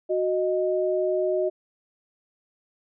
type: tone pair together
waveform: sine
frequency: 369.2 / 621 Hz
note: F#4 / D#5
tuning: -4 / -3 cents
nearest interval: major sixth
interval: 901 cents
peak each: -24 dBFS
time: 0.09-1.5 s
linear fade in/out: 20 ms
effects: none